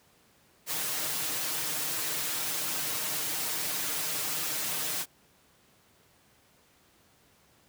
white noise with comb filter, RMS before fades -32 dBFS, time 0.66-5.06 s, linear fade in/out 50 ms, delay 6.5 ms, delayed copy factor +1, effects pink hiss -63 dBFS RMS until 7.68 s + high-pass 80 Hz 12 dB/octave

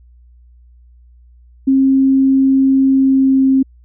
sine tone with pitch glide, 268 to 266.3 Hz, C4 to C4, +42 to +31 cents, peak -8 dBFS, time 1.67-3.63 s, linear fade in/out 10 ms, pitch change -11 cents, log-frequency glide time 2.89-3.48 s, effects added 60 Hz sine -42 dBFS peak until 3.84 s

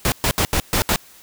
pink noise bursts at uneven times, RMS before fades -18 dBFS, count 6, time 0.05-0.12 / 0.24-0.31 / 0.38-0.45 / 0.53-0.6 / 0.73-0.82 / 0.89-0.96 s, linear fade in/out 0 ms, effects white hiss -47 dBFS RMS until 1.22 s

